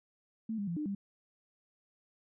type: tone with pitch steps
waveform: sine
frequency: 222.3 / 201.9 / 170.4 / 301.6 / 198.9 Hz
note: A3 / G#3 / F3 / D4 / G3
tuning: +18 / -49 / -42 / +46 / +25 cents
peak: -33 dBFS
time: 0.49-0.95 s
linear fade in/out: 5 ms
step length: 92 ms
effects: none